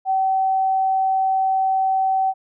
sine tone, 765 Hz, G5, 42 cents flat, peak -16 dBFS, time 0.05-2.34 s, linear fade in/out 50 ms, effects none

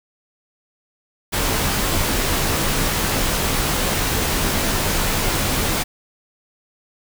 pink noise with comb filter, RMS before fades -20 dBFS, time 1.32-5.84 s, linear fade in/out 20 ms, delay 17 ms, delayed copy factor -0.5, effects none

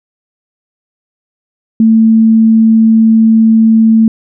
sine tone, 223.1 Hz, A3, 24 cents sharp, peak -3 dBFS, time 1.8-4.08 s, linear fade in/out 2 ms, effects none

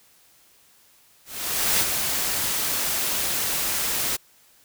white noise with ADSR envelope, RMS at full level -20 dBFS, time 1.25-4.17 s, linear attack 550 ms, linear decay 46 ms, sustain -5 dB, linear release 16 ms, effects white hiss -57 dBFS RMS until 4.64 s

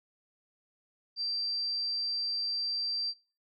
sine tone, 4699 Hz, D8, in tune, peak -30 dBFS, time 1.16-3.14 s, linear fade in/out 50 ms, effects noise-tail reverb RT60 0.4 s tail -24 dB re dry

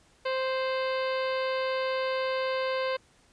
harmonic tone with a mistuned harmonic, 523 Hz, C5, 1 cent flat, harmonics 1 / 2 / 3 / 4 / 5 / 6 / 7 / 8 / 9, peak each -28 / -34 / -38 / -40 / -42 / -44 / -45 / -46 / -47 dBFS, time 0.25-2.97 s, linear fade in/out 10 ms, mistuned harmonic 6, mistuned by -65 cents, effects pink hiss -62 dBFS RMS until 3.32 s + resampled to 22050 Hz

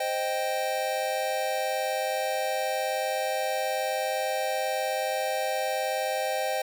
square chord, C minor, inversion none, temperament equal, 523.3 / 622.3 / 784 Hz, C5 / Eb5 / G5, 0 / 0 / 0 cents, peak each -32 / -32 / -31 dBFS, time 0-6.62 s, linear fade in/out 5 ms, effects none

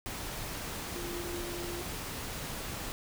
sine tone in noise, 347.9 Hz, F4, 7 cents flat, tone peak -39 dBFS, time 0.96-1.82 s, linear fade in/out 0 ms, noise pink, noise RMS -39 dBFS, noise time 0.06-2.92 s, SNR -3 dB, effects none

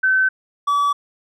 sine / triangle tone pair in turn, 1530 / 1146.2 Hz, G6 / D6, -42 / -42 cents, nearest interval perfect fourth, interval 500 cents, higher first, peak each -13 dBFS, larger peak neither, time 0.03-0.29 / 0.67-0.93 s, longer neither, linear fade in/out 10 ms, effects none

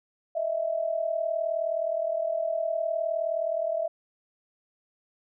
sine tone pair together, 624.6 / 664 Hz, D#5 / E5, +7 / +12 cents, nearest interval minor second, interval 105 cents, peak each -30 / -27 dBFS, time 0.35-3.88 s, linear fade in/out 10 ms, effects none

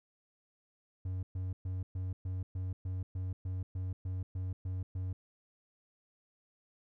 triangle tone bursts, 92.7 Hz, F#2, 4 cents sharp, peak -32 dBFS, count 14, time 1.05-5.13 s, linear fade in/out 5 ms, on 180 ms, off 120 ms, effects none

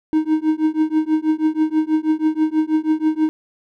triangle tone with tremolo, 312.4 Hz, D#4, 7 cents sharp, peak -9 dBFS, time 0.13-3.29 s, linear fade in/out 0 ms, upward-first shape triangle, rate 6.2 Hz, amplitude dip 100%, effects none

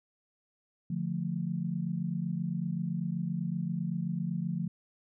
sine chord, D minor, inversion none, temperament equal, 146.83 / 174.61 / 220 Hz, D3 / F3 / A3, 0 / 0 / 0 cents, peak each -36 / -32 / -38 dBFS, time 0.9-4.68 s, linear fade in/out 5 ms, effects none

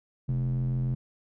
square tone with band-pass filter, 43.34 Hz, F1, 12 cents flat, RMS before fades -28 dBFS, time 0.28-0.95 s, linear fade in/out 10 ms, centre 150 Hz, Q 7.2, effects none

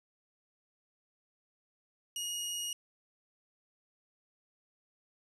20% pulse tone, 2879 Hz, F#7, 48 cents flat, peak -30 dBFS, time 2.16-2.73 s, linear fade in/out 2 ms, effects resampled to 32000 Hz + 11-bit

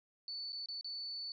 sine tone with dropouts, 4481 Hz, C#8, 18 cents sharp, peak -40 dBFS, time 0.28-1.32 s, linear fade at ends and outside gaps 1 ms, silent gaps 0.522-0.529 / 0.659-0.686 / 0.811-0.845 s, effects none

